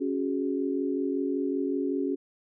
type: chord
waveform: sine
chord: C# suspended fourth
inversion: none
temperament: equal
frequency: 277.2 / 370 / 415.3 Hz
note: C#4 / F#4 / G#4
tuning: 0 / 0 / 0 cents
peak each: -28 / -31 / -33 dBFS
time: 0-2.16 s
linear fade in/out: 20 ms
effects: none